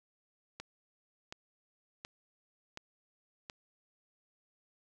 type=click train; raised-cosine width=0.2 ms; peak=-25 dBFS; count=5; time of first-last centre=0.6-3.499 s; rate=1.38 Hz; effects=none